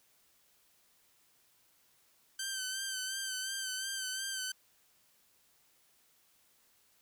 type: tone with vibrato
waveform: 10% pulse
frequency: 1549 Hz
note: G6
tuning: 21 cents flat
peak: -27 dBFS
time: 2.39-4.52 s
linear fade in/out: 5 ms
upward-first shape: sine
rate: 2.8 Hz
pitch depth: 39 cents each way
effects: white hiss -69 dBFS RMS until 7.01 s